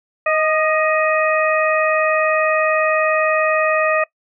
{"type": "harmonic tone with a mistuned harmonic", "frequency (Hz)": 627, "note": "D#5", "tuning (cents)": 13, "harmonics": [1, 2, 3, 4], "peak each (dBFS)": [-17, -20, -22, -23], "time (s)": [0.26, 4.04], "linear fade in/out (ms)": 5, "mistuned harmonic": 2, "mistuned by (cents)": -33, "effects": ["noise-tail reverb RT60 0.1 s tail -21 dB re dry"]}